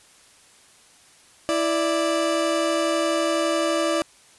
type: tone pair together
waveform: 30% pulse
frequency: 329.6 / 587.3 Hz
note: E4 / D5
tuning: 0 / 0 cents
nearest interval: minor seventh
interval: 1000 cents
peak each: -21 / -20 dBFS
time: 1.49-4.02 s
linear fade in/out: 0 ms
effects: white hiss -53 dBFS RMS until 4.38 s + resampled to 24000 Hz